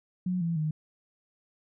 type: tone with pitch steps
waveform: sine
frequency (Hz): 181.8 / 167.68 / 154.65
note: F#3 / E3 / D#3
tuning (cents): -30 / +30 / -10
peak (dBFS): -26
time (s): 0.26-0.71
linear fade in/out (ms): 5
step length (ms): 150
effects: none